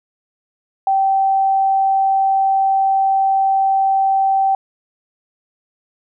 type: tone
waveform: sine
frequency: 776 Hz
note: G5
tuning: 18 cents flat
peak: -12 dBFS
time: 0.87-4.55 s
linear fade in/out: 2 ms
effects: none